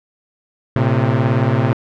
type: beating tone pair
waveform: sawtooth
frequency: 113.1 / 131.1 Hz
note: A2 / C3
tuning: +48 / +4 cents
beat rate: 18 Hz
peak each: -12 dBFS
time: 0.76-1.73 s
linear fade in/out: 0 ms
effects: low-pass 2000 Hz 12 dB/octave